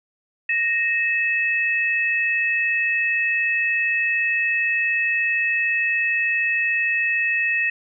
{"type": "tone pair together", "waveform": "sine", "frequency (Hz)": [1864.7, 2602], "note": ["A#6", "E7"], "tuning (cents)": [0, -23], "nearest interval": "tritone", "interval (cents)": 577, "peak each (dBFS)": -21, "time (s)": [0.49, 7.7], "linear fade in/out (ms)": 5, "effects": []}